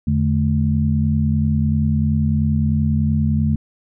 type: tone cluster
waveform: sine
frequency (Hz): 84.6 / 147.6 / 217.8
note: E2 / D3 / A3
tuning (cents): +45 / +9 / -17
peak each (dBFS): -19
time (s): 0.07-3.56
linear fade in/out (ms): 5
effects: none